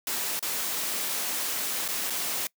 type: noise with dropouts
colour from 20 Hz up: white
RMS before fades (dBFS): -30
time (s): 0.07-2.47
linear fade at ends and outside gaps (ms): 2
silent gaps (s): 0.393-0.426 / 1.88-1.886 / 2.1-2.104
effects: noise-tail reverb RT60 0.1 s tail -23 dB re dry + high-pass 200 Hz 12 dB/octave